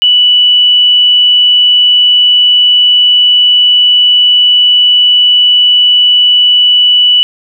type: tone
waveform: sine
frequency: 2960 Hz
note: F#7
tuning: in tune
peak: -3 dBFS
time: 0.02-7.23 s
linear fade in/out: 0 ms
effects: none